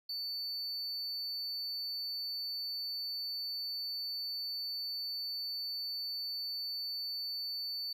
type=tone; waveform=triangle; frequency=4500 Hz; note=C#8; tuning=25 cents sharp; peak=-35 dBFS; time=0.09-7.93 s; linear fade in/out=5 ms; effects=none